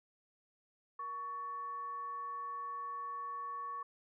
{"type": "tone with frequency modulation", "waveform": "sine", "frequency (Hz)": 1120, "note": "C#6", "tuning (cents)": 18, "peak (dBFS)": -39, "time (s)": [0.99, 3.83], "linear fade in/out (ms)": 5, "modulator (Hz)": 646, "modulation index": 0.22, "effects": []}